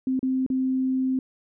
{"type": "tone with dropouts", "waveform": "sine", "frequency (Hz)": 260.6, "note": "C4", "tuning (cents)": -7, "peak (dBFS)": -21, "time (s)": [0.07, 1.19], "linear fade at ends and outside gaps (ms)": 2, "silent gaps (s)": [[0.193, 0.229], [0.464, 0.501]], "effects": []}